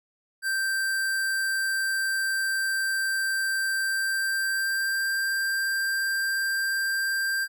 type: tone with pitch glide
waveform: square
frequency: 1568 to 1580.7 Hz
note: G6 to G6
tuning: 0 to +14 cents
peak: -25 dBFS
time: 0.42-7.48 s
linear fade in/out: 50 ms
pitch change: +14 cents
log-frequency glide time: 3.79-5.1 s
effects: none